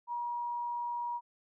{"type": "tone", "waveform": "sine", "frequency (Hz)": 956, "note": "A#5", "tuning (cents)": 43, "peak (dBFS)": -33, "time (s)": [0.07, 1.21], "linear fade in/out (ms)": 50, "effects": []}